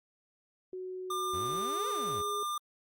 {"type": "tone with pitch glide", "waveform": "sine", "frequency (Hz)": [370.2, 413.1], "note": ["F#4", "G#4"], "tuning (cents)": [1, -9], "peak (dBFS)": -37, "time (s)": [0.73, 2.43], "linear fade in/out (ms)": 2, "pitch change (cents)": 190, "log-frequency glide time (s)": [1.48, 1.83]}
{"type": "tone", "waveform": "square", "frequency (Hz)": 1199, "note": "D6", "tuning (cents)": 36, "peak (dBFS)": -33, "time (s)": [1.1, 2.58], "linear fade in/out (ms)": 5}
{"type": "exponential two-way sweep", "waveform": "sawtooth", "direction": "up then down", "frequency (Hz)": [78.2, 533, 78.2], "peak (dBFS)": -37, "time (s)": [1.33, 2.22], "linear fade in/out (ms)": 10, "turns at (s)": 1.89}
{"effects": ["Opus 48 kbps"]}